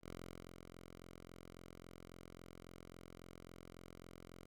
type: tone with ADSR envelope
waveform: 5% pulse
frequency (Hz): 43.65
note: F1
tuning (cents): 0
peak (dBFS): -36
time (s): 0.01-4.46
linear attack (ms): 71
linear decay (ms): 460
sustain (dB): -7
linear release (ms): 10
effects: none